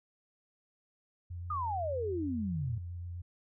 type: tone with vibrato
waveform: sine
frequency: 87.31 Hz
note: F2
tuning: in tune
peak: -38 dBFS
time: 1.3-3.22 s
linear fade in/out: 10 ms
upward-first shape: sine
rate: 8.1 Hz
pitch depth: 17 cents each way
type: exponential sweep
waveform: sine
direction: down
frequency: 1263 to 105.7 Hz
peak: -32 dBFS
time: 1.5-2.78 s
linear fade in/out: 5 ms
effects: none